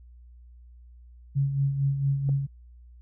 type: tone with tremolo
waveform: sine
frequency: 138.59 Hz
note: C#3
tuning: in tune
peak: -20 dBFS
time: 1.35-2.47 s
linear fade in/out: 20 ms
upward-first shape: sine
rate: 4.4 Hz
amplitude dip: 55%
type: clicks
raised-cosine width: 2 ms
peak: -27 dBFS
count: 2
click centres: 2.29 / 2.294 s
effects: added 60 Hz sine -47 dBFS peak until 3.01 s